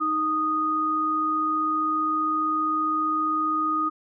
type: tone pair together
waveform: sine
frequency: 311.1 / 1239.4 Hz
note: D#4 / D#6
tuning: 0 / -7 cents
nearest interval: 2 octaves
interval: 2393 cents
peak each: -29 / -22 dBFS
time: 0-3.9 s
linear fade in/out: 20 ms
effects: none